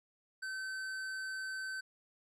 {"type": "tone with hard clipping", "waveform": "sine", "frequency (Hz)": 1536, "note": "G6", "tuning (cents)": -36, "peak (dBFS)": -40, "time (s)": [0.42, 1.81], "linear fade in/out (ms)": 10, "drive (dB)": 11, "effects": []}